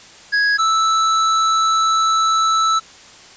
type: tone pair in turn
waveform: square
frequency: 1661.2 / 1315.6 Hz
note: G#6 / E6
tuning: 0 / -4 cents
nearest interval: major third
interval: 404 cents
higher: first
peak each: -14 dBFS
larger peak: neither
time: 0.32-0.58 / 0.58-2.8 s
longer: second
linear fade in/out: 20 ms
effects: white hiss -42 dBFS RMS until 3.36 s + resampled to 16000 Hz